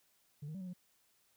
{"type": "tone with pitch steps", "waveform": "sine", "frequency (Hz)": [145.7, 155.7, 192.3, 184, 179.4], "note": ["D3", "D#3", "G3", "F#3", "F3"], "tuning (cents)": [-13, 2, -33, -9, 47], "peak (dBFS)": -39, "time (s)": [0.42, 0.735], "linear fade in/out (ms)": 10, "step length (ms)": 63, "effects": ["tanh soft clip ceiling -40 dBFS", "white hiss -73 dBFS RMS until 1.36 s"]}